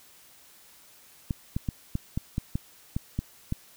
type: clicks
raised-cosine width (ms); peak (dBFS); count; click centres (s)
5; -15; 10; 1.308 / 1.565 / 1.688 / 1.954 / 2.175 / 2.381 / 2.555 / 2.965 / 3.19 / 3.524
effects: white hiss -55 dBFS RMS until 3.76 s